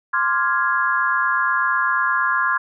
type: chord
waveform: sine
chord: D half-diminished seventh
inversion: third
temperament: equal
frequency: 1046.5 / 1174.7 / 1396.9 / 1661.2 Hz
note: C6 / D6 / F6 / Ab6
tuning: 0 / 0 / 0 / 0 cents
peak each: -21 / -26 / -22 / -21 dBFS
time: 0.13-2.58 s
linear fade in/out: 10 ms
effects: none